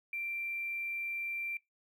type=tone with hard clipping; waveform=triangle; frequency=2357 Hz; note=D7; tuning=6 cents sharp; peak=-35 dBFS; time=0.13-1.57 s; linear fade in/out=2 ms; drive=3 dB; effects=noise-tail reverb RT60 0.2 s tail -24 dB re dry